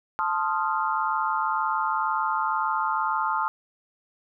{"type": "chord", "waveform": "sine", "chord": "F dominant seventh", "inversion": "first", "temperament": "equal with one note detuned", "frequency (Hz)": [880, 1046.5, 1244.5, 1386.5], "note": ["A5", "C6", "Eb6", "F6"], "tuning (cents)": [0, 0, 0, -13], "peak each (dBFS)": [-27, -29, -28, -30], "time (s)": [0.19, 3.48], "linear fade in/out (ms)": 0, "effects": []}